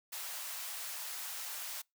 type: high-pass noise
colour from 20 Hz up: white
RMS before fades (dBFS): -42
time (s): 0.12-1.82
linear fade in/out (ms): 10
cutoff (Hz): 630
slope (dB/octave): 24
effects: noise-tail reverb RT60 0.2 s tail -26 dB re dry